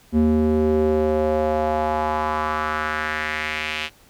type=tone with band-pass filter sweep; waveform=square; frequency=77.1 Hz; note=D#2; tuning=15 cents flat; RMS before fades=-21 dBFS; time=0.12-3.9 s; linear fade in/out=50 ms; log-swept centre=250 to 2800 Hz; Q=2.6; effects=pink hiss -53 dBFS RMS until 4.09 s